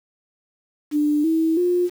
sine tone with pitch steps, 297 / 322.4 / 355 Hz, D4 / E4 / F4, +20 / -38 / +28 cents, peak -16 dBFS, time 0.91-1.9 s, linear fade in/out 50 ms, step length 330 ms, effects 7-bit

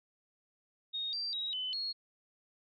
sine tone with pitch steps, 3722 / 4701 / 3821 / 3025 / 4308 Hz, A#7 / D8 / A#7 / F#7 / C8, -3 / +1 / +42 / +38 / +50 cents, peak -34 dBFS, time 0.93-1.93 s, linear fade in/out 20 ms, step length 200 ms, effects none

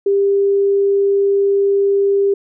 sine tone, 397.8 Hz, G4, 25 cents sharp, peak -11 dBFS, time 0.06-2.34 s, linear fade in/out 5 ms, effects none

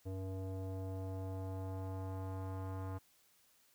square tone with low-pass filter sweep, 94.9 Hz, F#2, 44 cents sharp, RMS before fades -42 dBFS, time 0.05-2.99 s, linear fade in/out 20 ms, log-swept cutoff 530 to 1100 Hz, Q 1.9, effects white hiss -70 dBFS RMS until 3.74 s

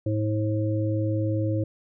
harmonic tone, 107.2 Hz, A2, 45 cents flat, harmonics 1 / 3 / 5, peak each -24 / -28 / -31 dBFS, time 0.06-1.64 s, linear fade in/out 5 ms, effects none

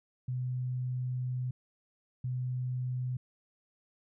sine tone bursts at uneven times, 126.3 Hz, B2, 39 cents sharp, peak -31 dBFS, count 2, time 0.28-1.51 / 2.24-3.17 s, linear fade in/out 5 ms, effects none

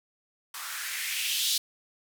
violet noise with band-pass filter sweep, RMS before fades -31 dBFS, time 0.54-1.58 s, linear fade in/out 5 ms, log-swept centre 1100 to 4000 Hz, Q 3, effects none

